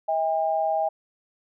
sine tone pair together, 642 / 803.7 Hz, E5 / G5, -46 / +43 cents, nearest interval major third, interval 389 cents, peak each -24 dBFS, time 0.08-0.89 s, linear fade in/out 10 ms, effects none

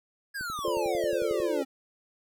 square exponential sweep, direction down, 1683 to 261.6 Hz, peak -33 dBFS, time 0.34-1.65 s, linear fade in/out 20 ms
click train, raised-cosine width 3 ms, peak -31 dBFS, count 12, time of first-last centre 0.41-1.401 s, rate 11.1 Hz
sine chord, D minor seventh, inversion first, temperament equal, 349.2 / 440 / 523.3 / 587.3 Hz, F4 / A4 / C5 / D5, 0 / 0 / 0 / 0 cents, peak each -32 dBFS, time 0.64-1.63 s, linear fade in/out 10 ms
effects none

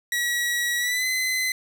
sawtooth tone with pitch glide, 1922 to 2036 Hz, B6 to C7, -48 to -48 cents, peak -19 dBFS, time 0.12-1.52 s, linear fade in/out 2 ms, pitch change +100 cents, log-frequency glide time 0.78-1.07 s, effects none

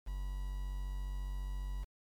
triangle tone with quantisation, 47.32 Hz, F#1, 40 cents sharp, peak -34 dBFS, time 0.06-1.85 s, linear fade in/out 20 ms, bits 9, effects MP3 96 kbps

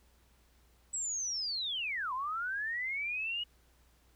sine linear two-way sweep, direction down then up, 7870 to 985 to 2918 Hz, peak -33 dBFS, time 0.93-3.44 s, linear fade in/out 10 ms, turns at 2.13 s, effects added 60 Hz sine -65 dBFS peak until 4.15 s + pink hiss -69 dBFS RMS until 4.15 s

